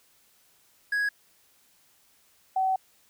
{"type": "tone pair in turn", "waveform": ["triangle", "sine"], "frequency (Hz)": [1661.2, 759], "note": ["G#6", "F#5"], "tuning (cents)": [0, 44], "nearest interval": "octave + major second", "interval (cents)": 1356, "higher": "first", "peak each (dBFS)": -22, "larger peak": "neither", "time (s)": [[0.92, 1.09], [2.56, 2.76]], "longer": "second", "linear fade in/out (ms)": 5, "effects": ["white hiss -63 dBFS RMS until 3.09 s"]}